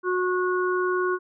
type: harmonic tone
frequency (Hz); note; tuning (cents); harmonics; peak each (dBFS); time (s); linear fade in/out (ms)
364.9; F#4; -24; 1 / 3 / 4; -23 / -28 / -29; 0.03-1.19; 50
effects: none